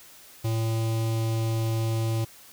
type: tone with notch filter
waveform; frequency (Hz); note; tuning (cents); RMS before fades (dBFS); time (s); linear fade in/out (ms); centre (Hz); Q
square; 112.6; A2; +40; -26; 0.44-2.25; 10; 1600; 1.1
effects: white hiss -50 dBFS RMS until 2.52 s